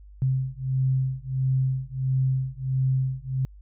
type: beating tone pair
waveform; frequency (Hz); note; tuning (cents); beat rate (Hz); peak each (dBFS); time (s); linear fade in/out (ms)
sine; 130.81 / 132.31; C3 / C3; 0 / +20; 1.5; -25; 0.22-3.45; 0
effects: added 50 Hz sine -44 dBFS peak until 3.61 s